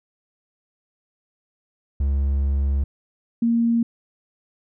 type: tone pair in turn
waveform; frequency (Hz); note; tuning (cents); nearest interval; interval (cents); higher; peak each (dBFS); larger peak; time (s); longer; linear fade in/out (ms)
triangle / sine; 69.3 / 232.6; C#2 / A#3; 0 / -4; octave + major sixth; 2096; second; -16; neither; 2-2.84 / 3.42-3.83; first; 5
effects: none